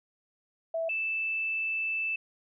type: tone pair in turn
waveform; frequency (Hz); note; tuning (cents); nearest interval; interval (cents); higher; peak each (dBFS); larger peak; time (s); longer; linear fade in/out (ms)
sine; 657 / 2639; E5 / E7; -6 / +1; 2 octaves; 2407; second; -28; neither; 0.74-0.89 / 0.89-2.16; second; 5
effects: none